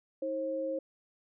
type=tone pair together; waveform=sine; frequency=317.3 / 536 Hz; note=D#4 / C5; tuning=+34 / +42 cents; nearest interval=major sixth; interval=908 cents; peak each=-38 / -32 dBFS; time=0.22-0.79 s; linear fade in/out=5 ms; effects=none